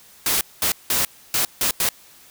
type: noise bursts at uneven times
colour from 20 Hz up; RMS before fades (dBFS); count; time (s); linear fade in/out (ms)
white; -20; 6; 0.26-0.41 / 0.62-0.72 / 0.9-1.05 / 1.34-1.45 / 1.61-1.71 / 1.8-1.89; 2
effects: white hiss -49 dBFS RMS until 2.3 s